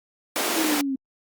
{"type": "high-pass noise", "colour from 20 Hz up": "pink", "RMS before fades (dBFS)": -25, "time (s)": [0.36, 0.81], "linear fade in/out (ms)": 0, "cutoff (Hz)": 230, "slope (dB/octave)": 48}
{"type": "exponential sweep", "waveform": "sine", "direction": "down", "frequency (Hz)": [329.6, 261.6], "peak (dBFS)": -23, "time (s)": [0.56, 0.96], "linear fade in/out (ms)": 10}
{"effects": ["Opus 48 kbps"]}